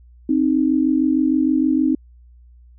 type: tone pair together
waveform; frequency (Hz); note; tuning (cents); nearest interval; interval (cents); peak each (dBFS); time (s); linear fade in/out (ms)
sine; 263.5 / 310; C4 / D#4; +12 / -6; minor third; 282; -17; 0.29-1.95; 5
effects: added 60 Hz sine -44 dBFS peak until 2.78 s

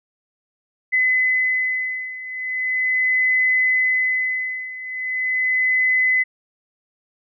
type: beating tone pair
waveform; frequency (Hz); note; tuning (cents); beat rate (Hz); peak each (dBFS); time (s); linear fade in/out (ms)
sine; 2022 / 2022.39; B6 / B6; +40 / +41; 0.39; -22 / -19; 0.92-6.24; 20
effects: none

